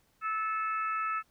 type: harmonic tone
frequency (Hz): 436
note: A4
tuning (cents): -16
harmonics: 3 / 4 / 5 / 6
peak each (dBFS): -30 / -40 / -45 / -41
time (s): 0.21-1.23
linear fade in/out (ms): 50
effects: pink hiss -70 dBFS RMS until 1.3 s